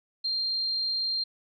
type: tone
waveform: sine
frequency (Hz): 4186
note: C8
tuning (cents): 0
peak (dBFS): -26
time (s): 0.24-1.24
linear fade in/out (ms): 10
effects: none